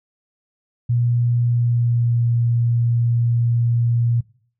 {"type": "tone with pitch glide", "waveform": "sine", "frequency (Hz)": [120, 118.21], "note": ["B2", "A#2"], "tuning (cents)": [-49, 25], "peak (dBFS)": -15, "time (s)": [0.89, 4.21], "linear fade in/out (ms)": 10, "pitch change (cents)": -26, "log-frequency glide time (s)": [1.43, 2.25], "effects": ["noise-tail reverb RT60 0.5 s tail -21 dB re dry"]}